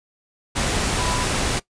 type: tone in noise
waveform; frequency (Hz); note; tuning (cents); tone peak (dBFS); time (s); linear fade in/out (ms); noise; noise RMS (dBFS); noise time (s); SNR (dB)
sine; 993; B5; +9; -29; 0.97-1.26; 20; pink; -22; 0.55-1.6; -10
effects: noise-tail reverb RT60 0.1 s tail -19 dB re dry + resampled to 22050 Hz